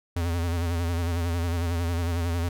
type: tone with vibrato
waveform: square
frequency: 85.2 Hz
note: F2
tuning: 42 cents flat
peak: -25 dBFS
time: 0.16-2.49 s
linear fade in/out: 5 ms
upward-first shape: sine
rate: 11 Hz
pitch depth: 59 cents each way
effects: none